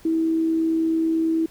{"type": "tone with amplitude modulation", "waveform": "sine", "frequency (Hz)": 324.5, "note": "E4", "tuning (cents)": -27, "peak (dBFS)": -17, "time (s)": [0.05, 1.46], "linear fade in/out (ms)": 5, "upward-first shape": "sine", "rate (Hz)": 69.1, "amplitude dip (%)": 25, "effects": ["pink hiss -51 dBFS RMS until 1.5 s"]}